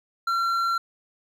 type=tone with hard clipping; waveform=sine; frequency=1364 Hz; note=F6; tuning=41 cents flat; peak=-23 dBFS; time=0.27-0.78 s; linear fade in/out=5 ms; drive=6 dB; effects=none